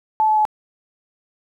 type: tone with pitch steps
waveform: sine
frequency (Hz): 869 / 861.5 / 854.1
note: A5 / A5 / G#5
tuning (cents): -22 / -37 / +48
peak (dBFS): -13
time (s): 0.2-0.452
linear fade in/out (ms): 0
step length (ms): 84
effects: 9-bit